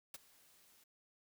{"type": "noise with ADSR envelope", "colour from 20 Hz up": "white", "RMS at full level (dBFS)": -45, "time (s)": [0.14, 0.84], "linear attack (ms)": 3, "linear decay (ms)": 25, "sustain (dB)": -22, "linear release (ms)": 6, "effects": []}